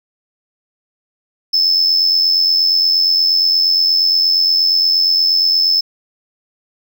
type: tone with amplitude modulation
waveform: triangle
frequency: 5250 Hz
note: E8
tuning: 8 cents flat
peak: -7 dBFS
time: 1.53-5.81 s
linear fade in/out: 10 ms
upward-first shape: sine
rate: 88.5 Hz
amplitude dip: 50%
effects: none